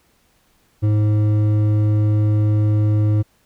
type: tone with hard clipping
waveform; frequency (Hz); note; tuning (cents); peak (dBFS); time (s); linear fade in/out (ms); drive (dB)
sine; 105.8; G#2; +33; -15; 0.82-3.23; 20; 8
effects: pink hiss -60 dBFS RMS until 3.45 s